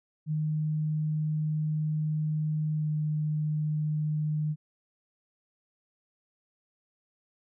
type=tone with pitch glide; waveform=sine; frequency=153.9 to 152.48 Hz; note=D#3 to D#3; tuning=-19 to -35 cents; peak=-26 dBFS; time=0.26-4.56 s; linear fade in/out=50 ms; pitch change=-16 cents; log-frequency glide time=2.75-2.88 s; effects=none